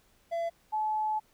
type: tone pair in turn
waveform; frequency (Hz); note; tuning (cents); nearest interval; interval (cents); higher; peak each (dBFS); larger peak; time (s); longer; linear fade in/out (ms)
triangle / sine; 674 / 860.5; E5 / A5; +38 / -39; major third; 423; second; -27; neither; 0.31-0.5 / 0.72-1.2; second; 20
effects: pink hiss -66 dBFS RMS until 1.33 s